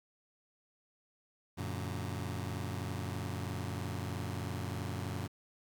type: chord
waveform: sawtooth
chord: Gb augmented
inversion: none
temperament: just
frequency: 92.5 / 115.62 / 144.53 Hz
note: Gb2 / Bb2 / D3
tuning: 0 / -14 / -27 cents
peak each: -35 / -37 / -39 dBFS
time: 1.57-5.28 s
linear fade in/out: 20 ms
effects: 11-bit